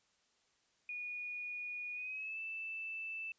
sine tone with pitch glide, 2453 to 2644 Hz, D#7 to E7, -25 to +5 cents, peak -40 dBFS, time 0.89-3.32 s, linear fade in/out 2 ms, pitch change +130 cents, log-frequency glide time 1.94-2.39 s, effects white hiss -75 dBFS RMS until 3.38 s + resampled to 16000 Hz

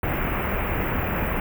pink band-stop noise, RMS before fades -25 dBFS, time 0.03-1.4 s, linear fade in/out 2 ms, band 2600 to 15000 Hz, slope 48 dB/octave, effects none

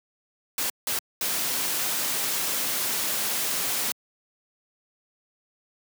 white noise bursts at uneven times, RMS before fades -27 dBFS, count 3, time 0.58-0.7 / 0.87-0.99 / 1.21-3.92 s, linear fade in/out 2 ms, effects high-pass 150 Hz 12 dB/octave

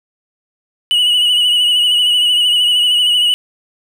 triangle tone with vibrato, 2934 Hz, F#7, 15 cents flat, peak -8 dBFS, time 0.91-3.34 s, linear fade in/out 0 ms, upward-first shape sine, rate 13 Hz, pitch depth 41 cents each way, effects none

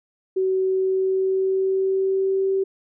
sine tone with pitch glide, 377.6 to 386 Hz, F#4 to G4, +35 to -27 cents, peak -18 dBFS, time 0.36-2.64 s, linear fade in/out 10 ms, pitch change +38 cents, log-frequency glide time 0.61-2.52 s, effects none

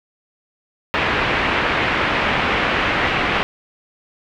white low-pass noise, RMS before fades -19 dBFS, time 0.94-3.43 s, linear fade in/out 0 ms, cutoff 2600 Hz, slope 24 dB/octave, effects none

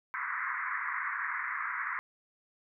white band-pass noise, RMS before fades -35 dBFS, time 0.14-1.99 s, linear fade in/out 0 ms, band 990 to 2100 Hz, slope 96 dB/octave, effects none

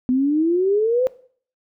sine exponential sweep, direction up, 248.1 to 523.3 Hz, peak -15 dBFS, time 0.09-1.07 s, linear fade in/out 0 ms, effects noise-tail reverb RT60 0.5 s tail -19 dB re dry

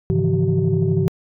sine tone cluster, 103.3 / 137.7 / 158.3 / 170.7 / 381.9 Hz, G#2 / C#3 / D#3 / F3 / G4, -9 / -11 / +30 / -39 / -45 cents, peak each -21 dBFS, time 0.1-1.08 s, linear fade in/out 0 ms, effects tanh soft clip ceiling -8 dBFS

